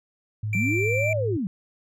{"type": "tone with pitch glide", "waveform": "sine", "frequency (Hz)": [106.7, 107.32], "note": ["G#2", "A2"], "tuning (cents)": [47, -43], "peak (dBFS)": -25, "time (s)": [0.43, 1.37], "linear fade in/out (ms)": 5, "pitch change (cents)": 10, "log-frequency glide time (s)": [0.95, 1.02]}
{"type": "tone", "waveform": "triangle", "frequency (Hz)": 2349, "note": "D7", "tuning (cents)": 0, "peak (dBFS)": -23, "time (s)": [0.53, 1.13], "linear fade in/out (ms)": 2}
{"type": "linear two-way sweep", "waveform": "sine", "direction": "up then down", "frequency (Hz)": [170.4, 647, 170.4], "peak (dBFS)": -24, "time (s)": [0.55, 1.47], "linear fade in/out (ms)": 0, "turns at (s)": 1.12}
{"effects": []}